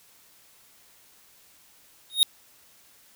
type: tone with exponential growth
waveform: square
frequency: 3729 Hz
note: A#7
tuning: in tune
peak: -12 dBFS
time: 2.1-2.23 s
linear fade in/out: 0 ms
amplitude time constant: 28 ms
effects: white hiss -57 dBFS RMS until 3.15 s